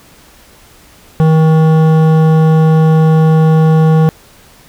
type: tone with hard clipping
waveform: triangle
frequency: 158.7 Hz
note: D#3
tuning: 35 cents sharp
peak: -7 dBFS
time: 1.2-4.09 s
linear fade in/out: 0 ms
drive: 17 dB
effects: pink hiss -42 dBFS RMS until 4.68 s